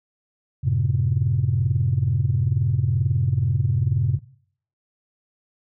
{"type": "chord", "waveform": "sine", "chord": "F# diminished", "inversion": "none", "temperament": "just", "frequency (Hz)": [92.5, 111, 133.2], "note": ["F#2", "A2", "C3"], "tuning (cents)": [0, 16, 31], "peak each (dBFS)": [-23, -22, -20], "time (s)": [0.63, 4.19], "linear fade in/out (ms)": 20, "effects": ["noise-tail reverb RT60 0.6 s tail -20 dB re dry", "tanh soft clip ceiling -10 dBFS"]}